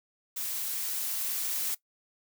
blue noise with level ramp, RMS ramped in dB -34 to -31 dBFS, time 0.36-1.75 s, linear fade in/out 10 ms, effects noise-tail reverb RT60 0.1 s tail -19 dB re dry

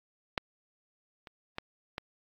clicks, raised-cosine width 0.3 ms, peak -12 / -30 / -18 / -19 dBFS, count 4, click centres 0.378 / 1.272 / 1.584 / 1.981 s, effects AAC 64 kbps

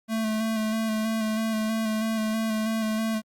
square tone with vibrato, 220 Hz, A3, in tune, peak -25 dBFS, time 0.08-3.22 s, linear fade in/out 50 ms, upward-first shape square, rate 3.1 Hz, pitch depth 20 cents each way, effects Opus 48 kbps

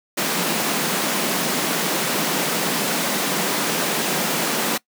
pink high-pass noise, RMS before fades -22 dBFS, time 0.17-4.78 s, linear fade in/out 10 ms, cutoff 160 Hz, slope 48 dB/octave, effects noise-tail reverb RT60 0.1 s tail -22 dB re dry

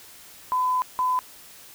sine tone pair in turn, 1009 / 1009 Hz, B5 / B5, +37 / +37 cents, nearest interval unison, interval 0 cents, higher neither, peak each -20 dBFS, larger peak neither, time 0.52-0.82 / 0.99-1.19 s, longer first, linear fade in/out 0 ms, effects white hiss -47 dBFS RMS until 1.74 s

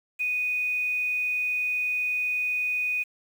sine tone with quantisation, 2484 Hz, D#7, 3 cents flat, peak -24 dBFS, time 0.19-3.04 s, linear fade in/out 20 ms, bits 8, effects none

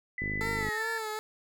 sine tone with pitch glide, 2000 to 1741.1 Hz, B6 to A6, +21 to -19 cents, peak -32 dBFS, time 0.18-0.98 s, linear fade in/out 2 ms, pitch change -240 cents, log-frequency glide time 0.61-0.84 s
click train, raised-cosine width 3 ms, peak -24 dBFS, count 25, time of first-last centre 0.22-0.687 s, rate 51.4 Hz
15% pulse tone with vibrato, 441.7 Hz, A4, 7 cents sharp, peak -27 dBFS, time 0.41-1.19 s, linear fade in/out 0 ms, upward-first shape sine, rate 2.5 Hz, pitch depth 56 cents each way
effects none

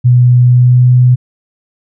sine tone with pitch glide, 123.47 to 125.05 Hz, B2 to B2, 0 to +22 cents, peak -3 dBFS, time 0.04-1.16 s, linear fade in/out 20 ms, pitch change +22 cents, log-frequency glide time 0.43-0.91 s, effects none

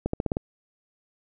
accelerating click train, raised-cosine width 2 ms, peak -12 dBFS, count 6, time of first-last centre 0.06-0.369 s, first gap 74 ms, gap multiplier 0.91, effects none

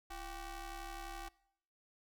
sawtooth ring-modulated tone, 376.1 Hz, F#4, 28 cents sharp, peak -37 dBFS, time 0.1-1.29 s, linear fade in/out 10 ms, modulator 412 Hz, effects noise-tail reverb RT60 0.8 s tail -23 dB re dry

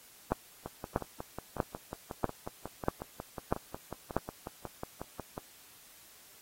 two click trains, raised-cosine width 1 ms, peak -24 / -13 dBFS, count 27 / 7, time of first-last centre 0.66-5.379 / 0.32-4.166 s, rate 5.51 / 1.56 Hz, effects white hiss -57 dBFS RMS until 6.41 s + AAC 48 kbps

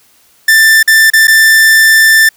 45% pulse tone with dropouts, 1776 Hz, A6, 16 cents sharp, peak -3 dBFS, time 0.48-2.29 s, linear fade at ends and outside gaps 5 ms, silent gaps 0.829-0.876 / 1.102-1.134 / 1.272-1.279 s, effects white hiss -48 dBFS RMS until 2.36 s

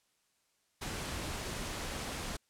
pink noise, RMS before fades -39 dBFS, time 0.81-2.37 s, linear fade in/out 10 ms, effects white hiss -75 dBFS RMS until 2.49 s + low-pass 10000 Hz 12 dB/octave

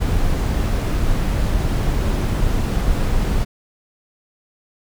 brown noise, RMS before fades -18 dBFS, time 0-3.45 s, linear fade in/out 20 ms, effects none

